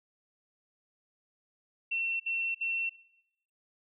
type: tone bursts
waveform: sine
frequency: 2707 Hz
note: E7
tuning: 45 cents sharp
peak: -29 dBFS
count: 3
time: 1.91-2.896 s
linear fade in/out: 10 ms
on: 290 ms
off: 58 ms
effects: noise-tail reverb RT60 0.8 s tail -19 dB re dry